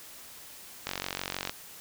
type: click train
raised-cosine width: 0.2 ms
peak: -14 dBFS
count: 30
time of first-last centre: 0.87-1.495 s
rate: 46.4 Hz
effects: white hiss -48 dBFS RMS until 1.8 s